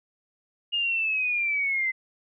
sine linear sweep, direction down, 2855 to 2044 Hz, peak -23 dBFS, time 0.72-1.92 s, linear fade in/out 20 ms, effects none

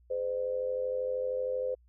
sine tone with amplitude modulation, 512 Hz, C5, 38 cents flat, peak -26 dBFS, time 0.1-1.75 s, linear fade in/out 10 ms, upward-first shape sine, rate 92.9 Hz, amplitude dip 70%, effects added 60 Hz sine -59 dBFS peak until 1.88 s

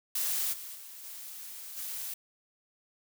blue noise with level steps, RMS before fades -31 / -43 / -47 / -44 / -38 dBFS, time 0.15-2.14 s, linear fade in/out 5 ms, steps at 0.52 / 0.74 / 1.03 / 1.76 s, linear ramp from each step 20 ms, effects none

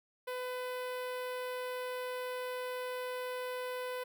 sawtooth tone with notch filter, 502 Hz, B4, 28 cents sharp, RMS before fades -39 dBFS, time 0.27-4.04 s, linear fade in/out 10 ms, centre 6600 Hz, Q 0.85, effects none

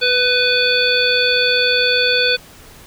harmonic tone with a mistuned harmonic, 495.5 Hz, B4, 6 cents sharp, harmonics 1 / 3 / 5 / 7 / 9, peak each -19 / -19 / -19 / -19 / -19 dBFS, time 0.01-2.37 s, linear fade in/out 20 ms, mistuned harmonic 3, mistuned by +17 cents, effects pink hiss -42 dBFS RMS until 2.86 s

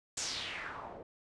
white noise with low-pass filter sweep, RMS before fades -41 dBFS, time 0.17-1.03 s, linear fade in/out 5 ms, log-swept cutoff 7500 to 520 Hz, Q 3.1, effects resampled to 22050 Hz

